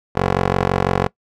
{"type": "tone with band-pass filter", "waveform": "15% pulse", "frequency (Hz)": 46, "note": "F#1", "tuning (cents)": -9, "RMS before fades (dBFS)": -18, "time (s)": [0.15, 1.08], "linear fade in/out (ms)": 20, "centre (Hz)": 710, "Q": 0.71, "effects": ["noise-tail reverb RT60 0.1 s tail -21 dB re dry"]}